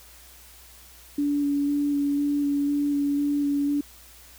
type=tone with vibrato; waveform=sine; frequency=286.8 Hz; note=D4; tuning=41 cents flat; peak=-21 dBFS; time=1.18-3.81 s; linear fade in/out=5 ms; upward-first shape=square; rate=2 Hz; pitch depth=11 cents each way; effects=added 60 Hz sine -53 dBFS peak until 4.38 s + white hiss -50 dBFS RMS until 4.38 s